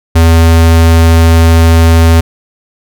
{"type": "tone", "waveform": "square", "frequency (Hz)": 82.41, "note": "E2", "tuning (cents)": 0, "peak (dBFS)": -3, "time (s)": [0.15, 2.21], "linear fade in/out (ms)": 10, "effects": []}